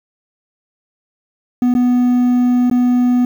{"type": "tone with dropouts", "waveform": "triangle", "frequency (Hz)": 246.9, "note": "B3", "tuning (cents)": 0, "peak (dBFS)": -8, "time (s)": [1.62, 3.25], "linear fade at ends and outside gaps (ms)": 2, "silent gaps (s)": [[1.74, 1.75], [2.699, 2.712]], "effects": ["7-bit"]}